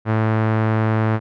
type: tone with low-pass filter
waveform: sawtooth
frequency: 110 Hz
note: A2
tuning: in tune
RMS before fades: -18 dBFS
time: 0.05-1.2 s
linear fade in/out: 50 ms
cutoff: 1600 Hz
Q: 1.3
effects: none